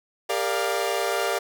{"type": "chord", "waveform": "sawtooth", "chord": "G minor seventh", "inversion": "none", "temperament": "equal with one note detuned", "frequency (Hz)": [401.4, 466.2, 587.3, 698.5], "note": ["G4", "Bb4", "D5", "F5"], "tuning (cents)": [41, 0, 0, 0], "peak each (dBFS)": -25, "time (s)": [0.29, 1.39], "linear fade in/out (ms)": 10, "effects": []}